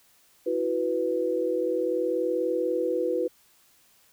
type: chord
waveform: sine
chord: E suspended second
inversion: none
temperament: equal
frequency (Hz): 329.6 / 370 / 493.9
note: E4 / F#4 / B4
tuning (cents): 0 / 0 / 0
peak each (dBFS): -30 / -29 / -26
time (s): 0.46-3.28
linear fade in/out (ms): 10
effects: white hiss -61 dBFS RMS until 4.12 s